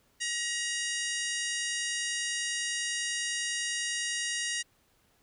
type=harmonic tone; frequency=950 Hz; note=A#5; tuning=33 cents sharp; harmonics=2 / 3 / 4 / 5 / 6 / 7 / 8 / 9 / 10; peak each=-35 / -37 / -41 / -42 / -39 / -39 / -42 / -44 / -43 dBFS; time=0.2-4.63 s; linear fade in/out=20 ms; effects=pink hiss -68 dBFS RMS until 5.22 s